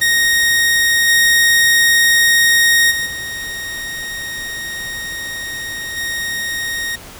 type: tone with level steps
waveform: sawtooth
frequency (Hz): 1864.7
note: A#6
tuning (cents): 0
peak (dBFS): -8 / -6 / -14 / -20 / -16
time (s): 0.01-6.96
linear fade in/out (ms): 10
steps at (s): 1.07 / 2.9 / 3.05 / 5.96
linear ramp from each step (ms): 20
effects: pink hiss -36 dBFS RMS until 7.19 s